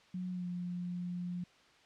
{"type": "tone with pitch glide", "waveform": "sine", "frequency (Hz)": [182.1, 177.22], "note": ["F#3", "F3"], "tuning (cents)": [-27, 26], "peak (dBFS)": -36, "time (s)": [0.14, 1.44], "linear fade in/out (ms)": 5, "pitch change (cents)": -47, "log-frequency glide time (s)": [0.31, 0.47], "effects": ["white hiss -63 dBFS RMS until 1.85 s", "low-pass 4000 Hz 12 dB/octave"]}